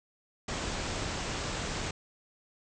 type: low-pass noise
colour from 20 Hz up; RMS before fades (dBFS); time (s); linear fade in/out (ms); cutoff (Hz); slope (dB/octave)
pink; -35; 0.48-1.91; 5; 8100; 96
effects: none